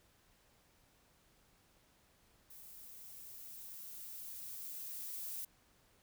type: noise with level ramp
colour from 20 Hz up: violet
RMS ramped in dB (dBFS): -55 to -43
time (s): 2.5-5.45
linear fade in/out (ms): 5
effects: pink hiss -70 dBFS RMS until 6.02 s